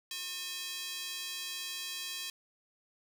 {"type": "tone with high-pass filter", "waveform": "square", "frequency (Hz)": 361, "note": "F#4", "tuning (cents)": -43, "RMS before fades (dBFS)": -40, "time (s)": [0.11, 2.3], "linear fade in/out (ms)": 2, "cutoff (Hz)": 3300, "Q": 1.4, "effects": []}